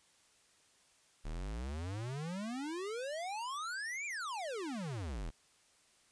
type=exponential two-way sweep; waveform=square; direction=up then down; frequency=35.43 to 2431 to 35.43 Hz; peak=-39 dBFS; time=1.24-5.31 s; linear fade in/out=20 ms; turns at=4.06 s; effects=white hiss -68 dBFS RMS until 6.11 s + resampled to 22050 Hz